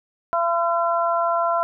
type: harmonic tone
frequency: 339.2 Hz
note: E4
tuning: 50 cents sharp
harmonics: 2 / 3 / 4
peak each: -21 / -23 / -24 dBFS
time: 0.33-1.63 s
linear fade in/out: 0 ms
effects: none